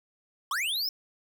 square linear sweep, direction up, 1005 to 5380 Hz, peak -28 dBFS, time 0.51-0.89 s, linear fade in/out 2 ms, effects none

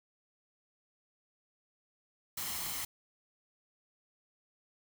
white noise with comb filter, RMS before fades -38 dBFS, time 2.37-2.85 s, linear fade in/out 5 ms, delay 0.96 ms, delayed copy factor +0.5, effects none

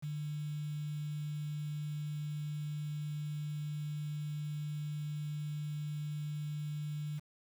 sine tone with quantisation, 149.3 Hz, D3, 29 cents sharp, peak -36 dBFS, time 0.02-7.2 s, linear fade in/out 20 ms, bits 9, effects none

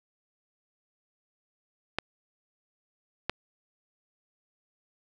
clicks, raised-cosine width 0.3 ms, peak -11 dBFS, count 2, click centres 1.986 / 3.296 s, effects none

